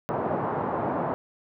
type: band-pass noise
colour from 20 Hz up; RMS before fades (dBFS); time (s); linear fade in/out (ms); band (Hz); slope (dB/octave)
white; -28; 0.09-1.14; 0; 110 to 1000; 24
effects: none